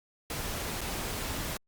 pink noise with dropouts, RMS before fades -35 dBFS, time 0.3-1.57 s, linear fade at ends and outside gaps 2 ms, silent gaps 0.809-0.814 s, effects Opus 48 kbps

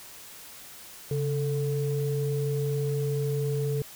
sine tone pair together, 138.59 / 440 Hz, C#3 / A4, 0 / 0 cents, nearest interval octave + minor sixth, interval 2000 cents, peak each -26 / -29 dBFS, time 1.11-3.82 s, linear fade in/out 2 ms, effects tanh soft clip ceiling -17 dBFS + white hiss -46 dBFS RMS until 3.95 s

